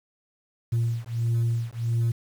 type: beating tone pair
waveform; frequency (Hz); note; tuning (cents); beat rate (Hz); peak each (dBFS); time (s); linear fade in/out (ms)
sine; 115.7 / 117.2; A#2 / A#2; -13 / +10; 1.5; -24 / -24; 0.72-2.12; 10
effects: tanh soft clip ceiling -19 dBFS + 8-bit